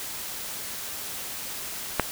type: click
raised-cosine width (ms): 0.5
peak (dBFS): -4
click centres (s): 1.997
effects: white hiss -35 dBFS RMS until 2.11 s